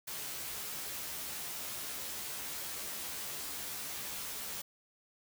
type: noise with comb filter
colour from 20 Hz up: white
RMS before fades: -41 dBFS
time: 0.07-4.62 s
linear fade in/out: 10 ms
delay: 14 ms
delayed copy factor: +0.8
effects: none